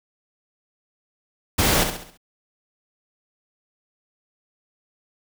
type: noise with echo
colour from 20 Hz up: pink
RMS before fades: -19 dBFS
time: 1.58-1.84 s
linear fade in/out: 10 ms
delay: 67 ms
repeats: 5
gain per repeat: -7 dB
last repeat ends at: 2.175 s
effects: none